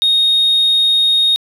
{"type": "tone", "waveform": "sine", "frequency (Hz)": 3721, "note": "A#7", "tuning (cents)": -4, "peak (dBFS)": -8, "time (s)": [0.02, 1.36], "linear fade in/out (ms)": 0, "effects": ["tanh soft clip ceiling -7 dBFS", "8-bit"]}